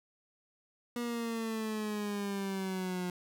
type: exponential sweep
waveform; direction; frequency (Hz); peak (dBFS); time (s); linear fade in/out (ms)
30% pulse; down; 241 to 178.6; -31; 0.96-3.1; 2
effects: none